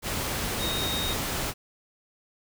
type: tone in noise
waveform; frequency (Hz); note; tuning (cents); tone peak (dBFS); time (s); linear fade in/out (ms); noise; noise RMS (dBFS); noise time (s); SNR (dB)
sine; 3729; A#7; 0; -30; 0.58-1.16; 50; pink; -30; 0.02-1.54; -3
effects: none